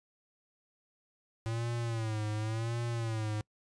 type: tone with vibrato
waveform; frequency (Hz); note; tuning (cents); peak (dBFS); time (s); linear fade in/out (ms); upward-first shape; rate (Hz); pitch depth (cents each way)
square; 112.2; A2; +34; -33; 1.46-3.41; 0; sine; 0.91; 93
effects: noise-tail reverb RT60 0.1 s tail -25 dB re dry + resampled to 22050 Hz